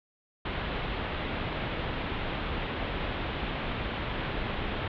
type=low-pass noise; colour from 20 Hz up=pink; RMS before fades=-33 dBFS; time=0.45-4.88 s; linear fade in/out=5 ms; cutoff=3600 Hz; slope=48 dB/octave; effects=none